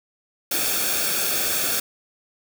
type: noise with comb filter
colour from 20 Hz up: white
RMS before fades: -23 dBFS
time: 0.51-1.8 s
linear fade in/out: 5 ms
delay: 1 ms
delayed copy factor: -0.65
effects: none